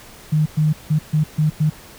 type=tone bursts at uneven times; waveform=sine; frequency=153.5 Hz; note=D#3; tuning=23 cents flat; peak=-13 dBFS; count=6; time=0.32-0.46 / 0.57-0.73 / 0.9-0.99 / 1.13-1.24 / 1.38-1.5 / 1.6-1.7 s; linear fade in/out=10 ms; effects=pink hiss -42 dBFS RMS until 1.98 s